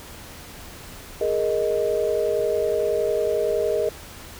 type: chord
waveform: sine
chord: Ab suspended second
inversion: none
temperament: equal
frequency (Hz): 415.3 / 466.2 / 622.3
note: Ab4 / Bb4 / Eb5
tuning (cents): 0 / 0 / 0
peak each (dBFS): -24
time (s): 1.21-3.89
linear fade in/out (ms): 2
effects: added 80 Hz sine -49 dBFS peak until 4.39 s + pink hiss -41 dBFS RMS until 4.39 s